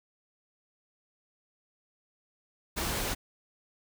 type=noise; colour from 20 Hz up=pink; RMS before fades=-32 dBFS; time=2.76-3.15 s; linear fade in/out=20 ms; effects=none